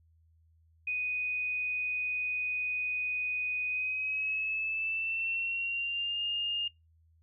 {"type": "tone with pitch glide", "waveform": "sine", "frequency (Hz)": [2489, 2826], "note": ["D#7", "F7"], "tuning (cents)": [0, 20], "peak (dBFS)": -30, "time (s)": [0.87, 6.68], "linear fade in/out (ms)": 5, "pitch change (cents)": 220, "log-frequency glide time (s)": [3.67, 6.22], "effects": ["noise-tail reverb RT60 0.2 s tail -22 dB re dry", "added 81 Hz sine -62 dBFS peak until 7.22 s"]}